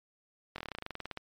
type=slowing click train; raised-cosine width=0.3 ms; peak=-22 dBFS; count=17; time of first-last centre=0.56-1.174 s; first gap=22 ms; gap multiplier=1.07; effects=MP3 96 kbps